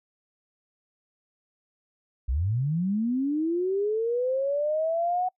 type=linear sweep; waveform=sine; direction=up; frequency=55.2 to 742 Hz; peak=-23 dBFS; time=2.28-5.29 s; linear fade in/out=10 ms; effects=noise-tail reverb RT60 0.1 s tail -25 dB re dry